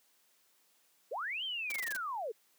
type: linear two-way sweep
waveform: sine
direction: up then down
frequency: 398.9 to 3198 to 398.9 Hz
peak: -35 dBFS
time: 1.11-2.32 s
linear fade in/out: 10 ms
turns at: 1.44 s
type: noise bursts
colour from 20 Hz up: white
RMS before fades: -41 dBFS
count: 7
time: 1.7-1.966 s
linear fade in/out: 2 ms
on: 20 ms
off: 21 ms
effects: white hiss -70 dBFS RMS until 2.58 s + high-pass 200 Hz 12 dB/octave